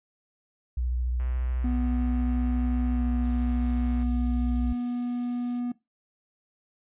sine tone with vibrato, 61.4 Hz, B1, 9 cents flat, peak -25 dBFS, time 0.77-4.73 s, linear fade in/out 5 ms, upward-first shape sine, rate 14 Hz, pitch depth 41 cents each way
click train, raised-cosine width 0.5 ms, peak -34 dBFS, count 366, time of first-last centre 1.2-4.029 s, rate 129 Hz
triangle tone with pitch glide, 246.9 to 243.6 Hz, B3 to B3, 0 to -24 cents, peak -25 dBFS, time 1.64-5.72 s, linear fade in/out 5 ms, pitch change -24 cents, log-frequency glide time 2.93-3.01 s
violet noise, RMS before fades -41 dBFS, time 3.23-5.61 s, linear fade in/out 20 ms
effects noise-tail reverb RT60 0.2 s tail -19 dB re dry + resampled to 8000 Hz

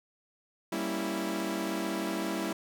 sawtooth chord, G diminished seventh, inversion none, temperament equal with one note detuned, 196 / 231.9 / 277.2 / 329.6 Hz, G3 / Bb3 / Db4 / Fb4, 0 / -9 / 0 / 0 cents, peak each -32 / -35 / -35 / -30 dBFS, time 0.72-2.53 s, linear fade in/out 5 ms, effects none

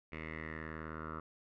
10% pulse tone with low-pass filter sweep, 79 Hz, D#2, 27 cents sharp, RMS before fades -44 dBFS, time 0.12-1.2 s, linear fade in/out 5 ms, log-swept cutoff 2300 to 1300 Hz, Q 6.8, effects none

